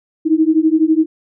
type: beating tone pair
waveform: sine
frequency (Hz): 311.1 / 323.1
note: D#4 / E4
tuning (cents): 0 / -35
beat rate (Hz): 12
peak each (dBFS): -13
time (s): 0.25-1.06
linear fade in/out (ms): 20
effects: none